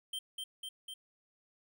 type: tone with echo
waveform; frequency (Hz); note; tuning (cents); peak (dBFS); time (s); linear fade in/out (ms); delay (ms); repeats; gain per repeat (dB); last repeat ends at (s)
square; 3136; G7; 0; -37; 0.13-0.19; 5; 250; 3; -2; 0.94
effects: none